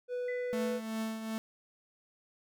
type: tone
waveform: triangle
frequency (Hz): 493.9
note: B4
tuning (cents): 0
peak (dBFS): -31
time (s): 0.08-0.81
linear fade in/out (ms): 50
type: tone with exponential decay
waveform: sine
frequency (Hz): 2000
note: B6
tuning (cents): +21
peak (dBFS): -39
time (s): 0.28-1.2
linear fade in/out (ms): 5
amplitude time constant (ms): 200
type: tone with tremolo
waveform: 45% pulse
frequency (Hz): 221.4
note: A3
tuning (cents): +11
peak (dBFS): -32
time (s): 0.53-1.38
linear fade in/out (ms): 0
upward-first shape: triangle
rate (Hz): 2.6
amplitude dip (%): 60
effects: none